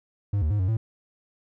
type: tone with pitch steps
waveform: triangle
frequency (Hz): 101.2 / 76.6 / 103.9 / 92.7 / 111.5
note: G#2 / D#2 / G#2 / F#2 / A2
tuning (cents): -44 / -27 / +1 / +4 / +23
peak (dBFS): -19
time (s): 0.33-0.77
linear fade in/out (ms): 5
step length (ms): 88
effects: none